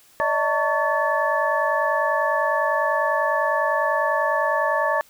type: tone cluster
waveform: sine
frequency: 581 / 631 / 902 / 1123 / 1737 Hz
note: D5 / D#5 / A5 / C#6 / A6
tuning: -19 / +24 / +43 / +22 / -23 cents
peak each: -25 dBFS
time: 0.2-5.01 s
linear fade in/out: 0 ms
effects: white hiss -54 dBFS RMS until 5.09 s